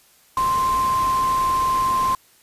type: tone in noise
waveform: sine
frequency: 1046.5 Hz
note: C6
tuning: in tune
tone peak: -17 dBFS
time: 0.37-2.15 s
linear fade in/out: 2 ms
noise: pink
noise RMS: -32 dBFS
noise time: 0.37-2.15 s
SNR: +12 dB
effects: white hiss -55 dBFS RMS until 2.42 s + resampled to 32000 Hz